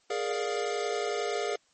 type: chord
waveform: square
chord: Bb dominant seventh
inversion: third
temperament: equal with one note detuned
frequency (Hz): 415.3 / 466.2 / 587.3 / 706.2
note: Ab4 / Bb4 / D5 / F5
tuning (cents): 0 / 0 / 0 / +19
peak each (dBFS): -33 / -35 / -38 / -36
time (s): 0.1-1.56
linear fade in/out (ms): 5
effects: white hiss -67 dBFS RMS until 1.73 s + MP3 32 kbps